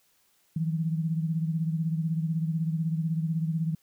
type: beating tone pair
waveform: sine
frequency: 160.2 / 176.2 Hz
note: E3 / F3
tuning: -49 / +16 cents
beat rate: 16 Hz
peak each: -26 / -33 dBFS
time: 0.56-3.75 s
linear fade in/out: 5 ms
effects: white hiss -67 dBFS RMS until 3.82 s